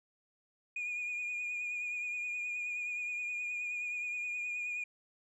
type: tone with vibrato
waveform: sine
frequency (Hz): 2445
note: D#7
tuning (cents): -31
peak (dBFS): -33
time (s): 0.76-4.84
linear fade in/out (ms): 5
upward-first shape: triangle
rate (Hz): 9.5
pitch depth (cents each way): 34
effects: tanh soft clip ceiling -33 dBFS